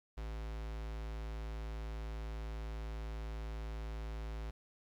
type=tone with notch filter; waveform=square; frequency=55 Hz; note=A1; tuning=in tune; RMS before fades=-42 dBFS; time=0.17-4.51 s; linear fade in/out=10 ms; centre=210 Hz; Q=1.7; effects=low-pass 5000 Hz 12 dB/octave + 11-bit